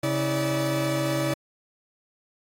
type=tone cluster; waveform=40% pulse; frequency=136.1 / 323.7 / 579 Hz; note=C#3 / E4 / D5; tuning=-31 / -31 / -25 cents; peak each=-27 dBFS; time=0.03-1.34 s; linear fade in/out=5 ms; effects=AAC 48 kbps